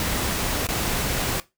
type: noise with dropouts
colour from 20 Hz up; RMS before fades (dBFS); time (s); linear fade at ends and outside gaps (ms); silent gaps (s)
pink; -25; 0-1.4; 1; 0.669-0.688
effects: noise-tail reverb RT60 0.2 s tail -17 dB re dry